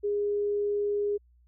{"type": "tone", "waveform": "sine", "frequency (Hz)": 410.6, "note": "G#4", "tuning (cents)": -20, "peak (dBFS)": -25, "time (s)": [0.03, 1.18], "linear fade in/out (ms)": 20, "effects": ["added 60 Hz sine -58 dBFS peak until 1.47 s"]}